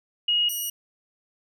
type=tone pair in turn; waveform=sine / 5% pulse; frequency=2881 / 2901 Hz; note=F#7 / F#7; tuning=-47 / -35 cents; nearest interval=unison; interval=12 cents; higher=second; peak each=-19 dBFS; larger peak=neither; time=0.28-0.49 / 0.49-0.7 s; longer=neither; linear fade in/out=5 ms; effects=none